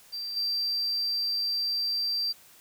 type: tone with level steps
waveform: triangle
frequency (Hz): 4699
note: D8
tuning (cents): 0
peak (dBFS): -31 / -24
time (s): 0.12-2.33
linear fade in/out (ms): 20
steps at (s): 0.36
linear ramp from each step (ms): 10
effects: tanh soft clip ceiling -21 dBFS + white hiss -55 dBFS RMS until 2.6 s